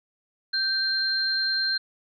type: tone pair together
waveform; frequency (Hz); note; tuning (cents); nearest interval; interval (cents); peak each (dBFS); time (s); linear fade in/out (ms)
sine; 1563 / 4173; G6 / C8; -6 / -5; octave + perfect fourth; 1701; -27 / -24; 0.53-1.78; 10
effects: none